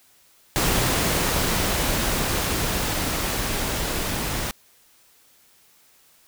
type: noise with level ramp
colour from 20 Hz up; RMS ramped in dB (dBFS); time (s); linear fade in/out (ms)
pink; -21 to -27; 0.56-4.51; 0
effects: white hiss -57 dBFS RMS until 6.27 s